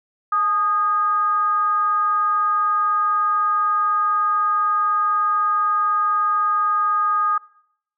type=tone with frequency modulation; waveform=sine; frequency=1237 Hz; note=D#6; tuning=10 cents flat; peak=-16 dBFS; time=0.32-7.38 s; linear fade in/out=5 ms; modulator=385 Hz; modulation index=0.29; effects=noise-tail reverb RT60 0.7 s tail -22 dB re dry